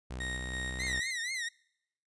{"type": "tone with pitch glide", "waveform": "sawtooth", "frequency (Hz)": [63, 63.55], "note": ["B1", "C2"], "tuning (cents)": [35, -50], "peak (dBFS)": -34, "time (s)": [0.1, 1], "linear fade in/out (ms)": 10, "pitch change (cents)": 15, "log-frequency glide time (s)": [0.35, 0.67]}
{"type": "tone with tremolo", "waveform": "35% pulse", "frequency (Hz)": 1864.7, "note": "A#6", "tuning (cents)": 0, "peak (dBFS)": -34, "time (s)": [0.2, 1.11], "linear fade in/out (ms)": 5, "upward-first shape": "square", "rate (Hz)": 3, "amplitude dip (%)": 40}
{"type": "tone with vibrato", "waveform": "sawtooth", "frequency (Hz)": 1975.5, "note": "B6", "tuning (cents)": 0, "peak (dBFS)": -30, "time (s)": [0.79, 1.49], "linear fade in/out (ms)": 10, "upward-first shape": "triangle", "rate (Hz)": 4.2, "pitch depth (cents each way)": 160}
{"effects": ["noise-tail reverb RT60 0.8 s tail -26 dB re dry", "resampled to 22050 Hz"]}